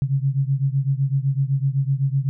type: beating tone pair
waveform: sine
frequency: 133.9 / 141.8 Hz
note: C3 / C#3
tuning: +40 / +40 cents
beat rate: 7.9 Hz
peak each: -20 / -22 dBFS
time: 0.02-2.29 s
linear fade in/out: 0 ms
effects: none